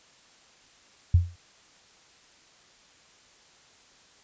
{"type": "tone with exponential decay", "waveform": "sine", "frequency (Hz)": 87.31, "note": "F2", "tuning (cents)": 0, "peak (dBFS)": -12, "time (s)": [1.14, 1.36], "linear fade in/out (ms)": 5, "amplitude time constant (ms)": 46, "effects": ["white hiss -57 dBFS RMS until 4.23 s", "resampled to 16000 Hz"]}